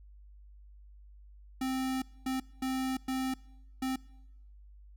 square tone bursts at uneven times, 261.6 Hz, C4, in tune, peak -31 dBFS, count 5, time 1.61-2.02 / 2.26-2.4 / 2.62-2.97 / 3.08-3.34 / 3.82-3.96 s, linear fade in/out 5 ms, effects noise-tail reverb RT60 1.0 s tail -24 dB re dry + added 50 Hz sine -51 dBFS peak until 4.96 s

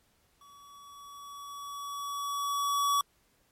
square tone with level ramp, 1136 Hz, C#6, 42 cents sharp, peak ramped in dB -54 to -24 dBFS, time 0.41-3.01 s, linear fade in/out 2 ms, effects pink hiss -69 dBFS RMS until 3.51 s + MP3 64 kbps

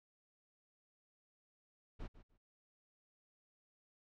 brown noise with echo, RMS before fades -44 dBFS, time 1.99-2.08 s, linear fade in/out 20 ms, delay 150 ms, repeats 2, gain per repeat -14 dB, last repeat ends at 2.38 s, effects low-pass 4000 Hz 12 dB/octave

